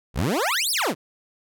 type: exponential two-way sweep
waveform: 20% pulse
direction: up then down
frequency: 49.67 to 5588 to 123.2 Hz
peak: -16 dBFS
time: 0.14-0.95 s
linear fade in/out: 50 ms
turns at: 0.71 s
effects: none